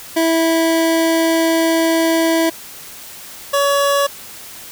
25% pulse tone pair in turn, 327.7 / 563.8 Hz, E4 / C#5, -10 / +29 cents, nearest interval major sixth, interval 939 cents, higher second, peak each -9 dBFS, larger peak neither, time 0.16-2.5 / 3.53-4.07 s, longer first, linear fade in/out 10 ms, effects white hiss -35 dBFS RMS until 4.71 s

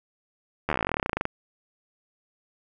slowing click train, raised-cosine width 0.5 ms, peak -10 dBFS, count 24, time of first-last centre 0.69-1.254 s, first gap 12 ms, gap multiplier 1.06, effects none

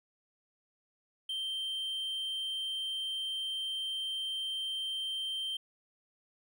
triangle tone, 3136 Hz, G7, in tune, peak -32 dBFS, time 1.29-5.57 s, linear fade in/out 5 ms, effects none

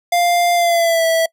square tone with pitch glide, 698.5 to 655.5 Hz, F5 to E5, 0 to -10 cents, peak -13 dBFS, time 0.12-1.26 s, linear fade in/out 5 ms, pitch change -110 cents, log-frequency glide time 0.54-1.05 s, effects noise-tail reverb RT60 0.1 s tail -24 dB re dry

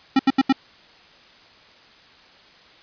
square tone bursts, 268 Hz, C4, 42 cents sharp, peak -13 dBFS, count 4, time 0.16-0.526 s, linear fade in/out 5 ms, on 33 ms, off 78 ms, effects white hiss -50 dBFS RMS until 2.82 s + resampled to 11025 Hz

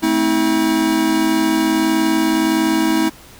square chord, A minor, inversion none, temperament equal with one note detuned, 220 / 261.6 / 321.2 Hz, A3 / C4 / E4, 0 / 0 / -45 cents, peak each -22 / -22 / -16 dBFS, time 0.02-3.1 s, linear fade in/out 20 ms, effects pink hiss -42 dBFS RMS until 3.39 s

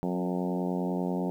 harmonic tone with a mistuned harmonic, 90.2 Hz, F#2, 44 cents flat, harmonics 2 / 3 / 4 / 5 / 6 / 7 / 8 / 9 / 10, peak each -30 / -34 / -36 / -38 / -40 / -41 / -42 / -43 / -44 dBFS, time 0.03-1.3 s, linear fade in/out 0 ms, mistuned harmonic 3, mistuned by -19 cents, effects 10-bit

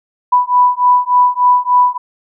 sine beating tone pair, 987.8 / 991.2 Hz, B5 / B5, 0 / +6 cents, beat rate 3.4 Hz, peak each -11 dBFS, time 0.32-1.98 s, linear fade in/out 10 ms, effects none

